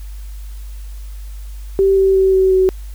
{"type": "tone with pitch steps", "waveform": "sine", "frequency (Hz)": [388.7, 385.3, 382, 378.7, 375.5], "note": ["G4", "G4", "G4", "F#4", "F#4"], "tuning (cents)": [-15, -30, -45, 40, 26], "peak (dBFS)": -9, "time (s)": [1.79, 2.69], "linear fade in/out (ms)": 0, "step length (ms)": 180, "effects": ["added 50 Hz sine -27 dBFS peak until 2.94 s", "white hiss -47 dBFS RMS until 2.94 s"]}